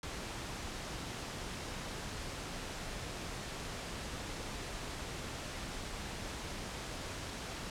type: noise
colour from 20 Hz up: pink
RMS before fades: -42 dBFS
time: 0.03-7.7 s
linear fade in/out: 2 ms
effects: low-pass 8000 Hz 12 dB/octave